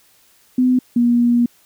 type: tone pair in turn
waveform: sine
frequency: 252.9 / 239.3 Hz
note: B3 / A#3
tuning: +41 / +46 cents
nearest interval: minor second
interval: 95 cents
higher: first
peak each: -11 dBFS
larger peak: neither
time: 0.58-0.79 / 0.96-1.46 s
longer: second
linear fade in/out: 5 ms
effects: white hiss -54 dBFS RMS until 1.65 s